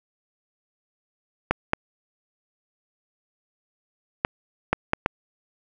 clicks, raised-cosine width 0.5 ms, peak -4 dBFS, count 6, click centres 1.51 / 1.734 / 4.249 / 4.73 / 4.934 / 5.061 s, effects none

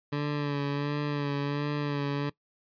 20% pulse tone with vibrato, 144.5 Hz, D3, 28 cents flat, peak -23 dBFS, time 0.12-2.3 s, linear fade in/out 10 ms, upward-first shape sine, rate 1.4 Hz, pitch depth 31 cents each way, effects noise-tail reverb RT60 0.1 s tail -20 dB re dry + resampled to 11025 Hz

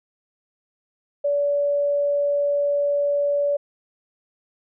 sine tone, 574 Hz, D5, 40 cents flat, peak -18 dBFS, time 1.24-3.57 s, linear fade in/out 10 ms, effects none

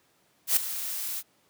blue noise with ADSR envelope, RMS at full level -20 dBFS, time 0.47-1.23 s, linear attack 95 ms, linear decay 8 ms, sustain -13 dB, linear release 50 ms, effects pink hiss -66 dBFS RMS until 1.49 s + high-pass 150 Hz 12 dB/octave

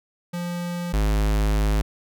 square tone pair in turn, 174.61 / 52.24 Hz, F3 / G#1, 0 / +11 cents, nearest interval octave + major sixth, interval 2089 cents, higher first, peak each -27 / -19 dBFS, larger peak second, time 0.33-0.93 / 0.93-1.82 s, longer second, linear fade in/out 10 ms, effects none

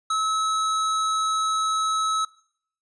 square tone, 1293 Hz, E6, 34 cents flat, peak -22 dBFS, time 0.1-2.25 s, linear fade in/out 5 ms, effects noise-tail reverb RT60 0.6 s tail -21 dB re dry + resampled to 22050 Hz

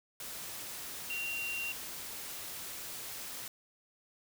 sine tone in noise, 2759 Hz, F7, 22 cents flat, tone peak -35 dBFS, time 1.1-1.72 s, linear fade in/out 2 ms, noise white, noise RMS -43 dBFS, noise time 0.2-3.48 s, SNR +5 dB, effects none

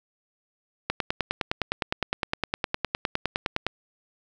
click train, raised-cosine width 0.3 ms, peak -8 dBFS, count 28, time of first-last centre 0.9-3.666 s, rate 9.76 Hz, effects none

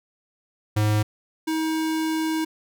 square tone pair in turn, 106.1 / 317.9 Hz, G#2 / D#4, +38 / +37 cents, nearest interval octave + perfect fifth, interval 1899 cents, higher second, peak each -19 / -23 dBFS, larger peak first, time 0.76-1.03 / 1.47-2.45 s, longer second, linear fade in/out 10 ms, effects none

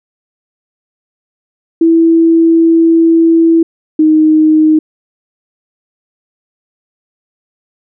sine tone pair in turn, 329.6 / 311.4 Hz, E4 / D#4, 0 / +2 cents, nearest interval minor second, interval 98 cents, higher first, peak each -4 dBFS, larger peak neither, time 1.81-3.63 / 3.99-4.79 s, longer first, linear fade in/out 5 ms, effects none

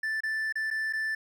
triangle tone with dropouts, 1762 Hz, A6, 2 cents sharp, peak -26 dBFS, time 0.03-1.15 s, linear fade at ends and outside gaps 5 ms, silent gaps 0.206-0.234 / 0.525-0.555 / 0.704-0.71 / 0.927-0.933 s, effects none

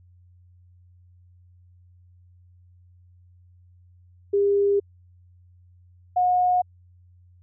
sine tone pair in turn, 402.2 / 724.1 Hz, G4 / F#5, +44 / -38 cents, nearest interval minor seventh, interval 1018 cents, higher second, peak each -17 / -17 dBFS, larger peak neither, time 4.33-4.8 / 6.16-6.62 s, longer first, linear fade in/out 10 ms, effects added 89 Hz sine -51 dBFS peak until 7.42 s

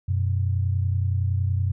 sine tone pair together, 92.77 / 123.47 Hz, F#2 / B2, +5 / 0 cents, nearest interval perfect fourth, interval 495 cents, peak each -21 / -27 dBFS, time 0.08-1.72 s, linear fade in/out 10 ms, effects none

